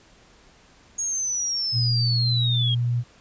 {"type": "linear sweep", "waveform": "sine", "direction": "down", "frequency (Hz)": [6645, 3217], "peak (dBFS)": -23, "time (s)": [0.98, 2.75], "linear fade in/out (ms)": 10}
{"type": "tone with pitch glide", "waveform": "sine", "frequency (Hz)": [119.3, 120.48], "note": ["A#2", "B2"], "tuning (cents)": [41, -42], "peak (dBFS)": -20, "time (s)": [1.72, 3.04], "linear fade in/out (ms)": 50, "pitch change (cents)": 17, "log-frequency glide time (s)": [1.88, 2.61]}
{"effects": ["pink hiss -54 dBFS RMS until 3.2 s", "resampled to 16000 Hz"]}